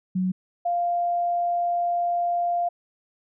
sine tone pair in turn, 185 / 697.1 Hz, F#3 / F5, 0 / -3 cents, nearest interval octave + major seventh, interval 2297 cents, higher second, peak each -21 dBFS, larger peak neither, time 0.15-0.32 / 0.65-2.69 s, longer second, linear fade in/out 10 ms, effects none

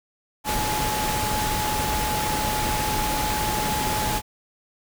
sine tone in noise, 851 Hz, G#5, 42 cents sharp, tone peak -26 dBFS, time 0.44-4.22 s, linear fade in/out 50 ms, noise pink, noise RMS -26 dBFS, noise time 0.44-4.22 s, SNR -3 dB, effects none

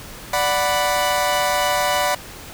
sawtooth chord, B minor, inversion first, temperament equal, 587.3 / 740 / 987.8 Hz, D5 / F#5 / B5, 0 / 0 / 0 cents, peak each -18 dBFS, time 0.33-2.15 s, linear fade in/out 5 ms, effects pink hiss -37 dBFS RMS until 2.53 s

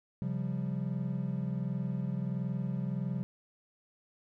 triangle chord, C suspended fourth, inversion none, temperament equal with one note detuned, 134.18 / 174.61 / 196 Hz, C3 / F3 / G3, +44 / 0 / 0 cents, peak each -33 / -34 / -35 dBFS, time 0.22-3.23 s, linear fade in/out 0 ms, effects none

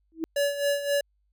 sine tone with exponential growth, 323.6 Hz, E4, 32 cents flat, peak -22 dBFS, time 0.12-0.24 s, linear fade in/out 0 ms, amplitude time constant 25 ms
square tone with tremolo, 570 Hz, C#5, 48 cents sharp, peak -22 dBFS, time 0.36-1.01 s, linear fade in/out 5 ms, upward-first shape sine, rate 3.8 Hz, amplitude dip 70%
effects added 50 Hz sine -67 dBFS peak until 1.32 s

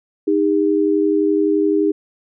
sine tone pair together, 311.1 / 402.8 Hz, D#4 / G4, 0 / +47 cents, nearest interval major third, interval 447 cents, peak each -16 dBFS, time 0.27-1.92 s, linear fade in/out 10 ms, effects none

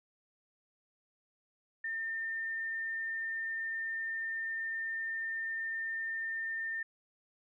sine tone, 1807 Hz, A6, 46 cents sharp, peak -34 dBFS, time 1.84-6.83 s, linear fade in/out 5 ms, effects none

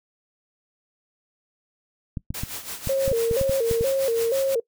clicks, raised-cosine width 5 ms, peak -16 dBFS, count 11, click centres 2.172 / 2.305 / 2.435 / 2.873 / 3.079 / 3.116 / 3.312 / 3.413 / 3.495 / 3.712 / 3.81 s
white noise with tremolo, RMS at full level -32 dBFS, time 2.34-4.55 s, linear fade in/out 5 ms, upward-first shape sine, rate 6 Hz, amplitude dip 70%
sine tone with vibrato, 498.9 Hz, B4, 17 cents sharp, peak -19 dBFS, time 2.89-4.6 s, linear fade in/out 5 ms, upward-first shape square, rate 2.1 Hz, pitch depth 140 cents each way
effects noise-tail reverb RT60 0.1 s tail -22 dB re dry

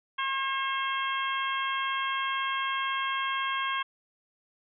harmonic tone, 538 Hz, C5, 48 cents sharp, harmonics 2 / 3 / 4 / 5 / 6, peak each -30 / -34 / -37 / -38 / -36 dBFS, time 0.18-3.83 s, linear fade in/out 10 ms, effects none

